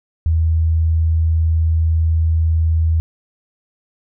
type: tone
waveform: sine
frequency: 80.9 Hz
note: E2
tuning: 32 cents flat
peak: -12 dBFS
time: 0.26-3 s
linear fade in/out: 0 ms
effects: none